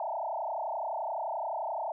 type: tone with frequency modulation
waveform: sine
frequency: 774 Hz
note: G5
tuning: 22 cents flat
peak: -31 dBFS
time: 0-1.92 s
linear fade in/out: 2 ms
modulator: 31.6 Hz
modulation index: 4.7
effects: none